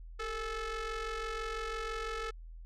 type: ring-modulated tone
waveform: sawtooth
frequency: 430 Hz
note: A4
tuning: 40 cents flat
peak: -29 dBFS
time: 0.19-2.31 s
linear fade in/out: 10 ms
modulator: 883 Hz
effects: added 41 Hz sine -45 dBFS peak until 2.65 s + low-pass 6000 Hz 12 dB/octave